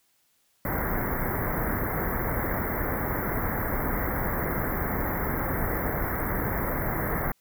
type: band-stop noise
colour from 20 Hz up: pink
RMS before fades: -28 dBFS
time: 0.65-7.32 s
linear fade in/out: 2 ms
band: 2100 to 12000 Hz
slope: 96 dB/octave
effects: white hiss -68 dBFS RMS until 7.4 s